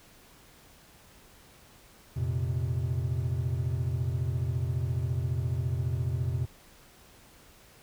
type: chord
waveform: triangle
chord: F suspended fourth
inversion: none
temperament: just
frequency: 87.31 / 116.41 / 130.96 Hz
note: F2 / Bb2 / C3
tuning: 0 / -2 / +2 cents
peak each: -30 / -30 / -29 dBFS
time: 2.16-6.46 s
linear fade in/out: 10 ms
effects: pink hiss -56 dBFS RMS until 7.82 s